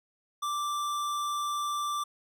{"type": "tone with hard clipping", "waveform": "sine", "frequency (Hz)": 1174.7, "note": "D6", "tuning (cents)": 0, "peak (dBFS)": -31, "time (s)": [0.42, 2.04], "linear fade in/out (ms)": 10, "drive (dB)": 17, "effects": []}